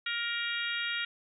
harmonic tone, 470 Hz, A#4, 14 cents sharp, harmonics 3 / 4 / 5 / 6 / 7 / 8, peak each -36 / -37 / -38 / -39 / -39 / -40 dBFS, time 0.06-1.05 s, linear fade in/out 5 ms, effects none

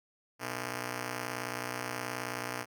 5% pulse ring-modulated tone, 187.6 Hz, F#3, 24 cents sharp, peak -21 dBFS, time 0.39-2.66 s, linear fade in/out 50 ms, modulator 64.4 Hz, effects none

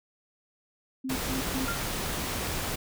sine tone bursts, 261.6 Hz, C4, in tune, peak -30 dBFS, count 3, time 1.04-1.66 s, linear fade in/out 10 ms, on 120 ms, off 130 ms
pink noise, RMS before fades -32 dBFS, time 1.09-2.76 s, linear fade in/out 10 ms
sine tone with exponential decay, 1388 Hz, F6, 11 cents flat, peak -28 dBFS, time 1.68-1.91 s, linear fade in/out 2 ms, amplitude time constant 50 ms
effects none

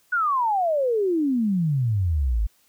sine exponential sweep, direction down, 1499 to 49 Hz, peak -19 dBFS, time 0.12-2.47 s, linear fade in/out 10 ms, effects white hiss -62 dBFS RMS until 2.68 s

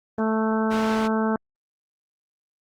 harmonic tone, 220 Hz, A3, in tune, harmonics 1 / 2 / 3 / 4 / 5 / 6 / 7, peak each -22 / -27 / -31 / -30 / -34 / -33 / -35 dBFS, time 0.18-1.36 s, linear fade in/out 2 ms
white low-pass noise, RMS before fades -35 dBFS, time 0.7-1.08 s, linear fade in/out 20 ms, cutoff 2800 Hz, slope 12 dB/octave
effects Opus 24 kbps

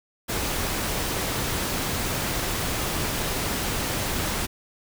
pink noise, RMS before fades -27 dBFS, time 0.28-4.47 s, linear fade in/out 20 ms, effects none

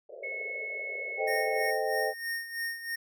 white band-pass noise, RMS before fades -44 dBFS, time 0.09-1.69 s, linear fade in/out 5 ms, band 400 to 640 Hz, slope 96 dB/octave
sine tone, 2192 Hz, C#7, 20 cents flat, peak -34 dBFS, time 0.23-1.71 s, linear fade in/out 10 ms
sine chord, A half-diminished seventh, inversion none, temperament equal, 440 / 523.3 / 622.3 / 784 Hz, A4 / C5 / Eb5 / G5, 0 / 0 / 0 / 0 cents, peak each -33 dBFS, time 1.17-2.14 s, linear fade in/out 50 ms
square tone with tremolo, 1843 Hz, A#6, 20 cents flat, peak -31 dBFS, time 1.27-2.96 s, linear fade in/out 10 ms, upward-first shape sine, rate 3.1 Hz, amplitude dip 70%
effects none

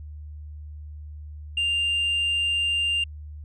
sine tone, 2794 Hz, F7, in tune, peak -19 dBFS, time 1.57-3.04 s, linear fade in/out 5 ms, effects tanh soft clip ceiling -20 dBFS + added 75 Hz sine -36 dBFS peak until 3.44 s

